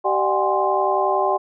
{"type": "tone cluster", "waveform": "sine", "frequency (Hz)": [386.2, 599, 743, 814, 1047], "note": ["G4", "D5", "F#5", "G#5", "C6"], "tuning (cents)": [-26, 34, 7, -35, 1], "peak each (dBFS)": -23, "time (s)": [0.04, 1.38], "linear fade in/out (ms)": 20, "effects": []}